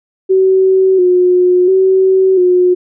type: tone with vibrato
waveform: sine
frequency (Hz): 370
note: F#4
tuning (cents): 0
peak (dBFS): -6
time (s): 0.29-2.75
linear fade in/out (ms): 20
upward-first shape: square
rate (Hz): 0.72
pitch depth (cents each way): 42
effects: none